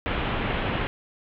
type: low-pass noise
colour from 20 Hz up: pink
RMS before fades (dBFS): -27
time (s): 0.06-0.87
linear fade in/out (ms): 0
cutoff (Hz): 3300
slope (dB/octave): 48
effects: none